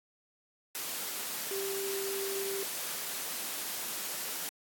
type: tone in noise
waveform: sine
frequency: 392 Hz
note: G4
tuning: in tune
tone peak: -34 dBFS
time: 1.51-2.63 s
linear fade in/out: 0 ms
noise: white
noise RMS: -37 dBFS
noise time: 0.75-4.49 s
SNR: 0 dB
effects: high-pass 200 Hz 12 dB/octave + AAC 64 kbps